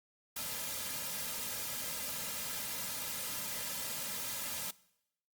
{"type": "noise with comb filter", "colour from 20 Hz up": "white", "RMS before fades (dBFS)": -39, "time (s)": [0.36, 4.71], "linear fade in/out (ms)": 5, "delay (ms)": 2.7, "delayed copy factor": -0.75, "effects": ["noise-tail reverb RT60 0.8 s tail -21 dB re dry", "Opus 48 kbps"]}